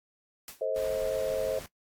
white noise with exponential decay, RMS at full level -39 dBFS, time 0.48-0.66 s, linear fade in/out 2 ms, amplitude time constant 39 ms
sine chord, A diminished, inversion none, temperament just, 440 / 528 / 633.6 Hz, A4 / C5 / Eb5, 0 / +16 / +31 cents, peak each -34 / -30 / -32 dBFS, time 0.61-1.59 s, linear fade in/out 5 ms
pink noise, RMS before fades -44 dBFS, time 0.76-1.66 s, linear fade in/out 0 ms
effects noise-tail reverb RT60 0.1 s tail -19 dB re dry + AAC 64 kbps

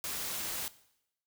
white noise, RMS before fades -37 dBFS, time 0.04-0.68 s, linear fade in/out 0 ms, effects noise-tail reverb RT60 0.8 s tail -18 dB re dry

